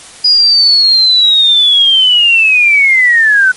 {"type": "linear sweep", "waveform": "sine", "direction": "down", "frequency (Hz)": [4936, 1486], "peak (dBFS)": -4, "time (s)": [0.24, 3.52], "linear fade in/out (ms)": 10, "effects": ["white hiss -33 dBFS RMS until 3.56 s", "MP3 48 kbps"]}